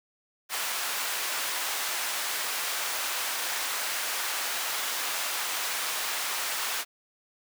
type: high-pass noise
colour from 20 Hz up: pink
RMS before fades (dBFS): -31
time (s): 0.49-6.85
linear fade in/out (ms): 50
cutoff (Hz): 990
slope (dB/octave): 12
effects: none